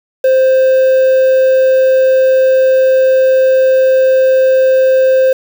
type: tone with quantisation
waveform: triangle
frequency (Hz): 523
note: C5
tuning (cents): -1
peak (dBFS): -4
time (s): 0.24-5.33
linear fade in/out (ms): 5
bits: 5
effects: none